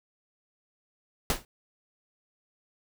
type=noise with exponential decay; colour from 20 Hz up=pink; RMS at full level=-22 dBFS; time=1.3-1.45 s; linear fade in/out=1 ms; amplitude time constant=32 ms; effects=none